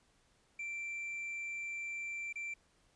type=tone with dropouts; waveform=triangle; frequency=2349 Hz; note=D7; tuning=in tune; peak=-37 dBFS; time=0.59-2.54 s; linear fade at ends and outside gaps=5 ms; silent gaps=2.328-2.356 s; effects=pink hiss -71 dBFS RMS until 2.95 s + resampled to 22050 Hz